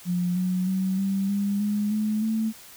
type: tone with pitch steps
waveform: sine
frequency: 177.5 / 183.12 / 188.93 / 194.91 / 201.1 / 207.5 / 214 / 220.8 Hz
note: F3 / F#3 / F#3 / G3 / G3 / G#3 / A3 / A3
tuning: +28 / -18 / +36 / -10 / +44 / -1 / -48 / +6 cents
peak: -22 dBFS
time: 0.05-2.53 s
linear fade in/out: 50 ms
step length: 310 ms
effects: white hiss -47 dBFS RMS until 2.76 s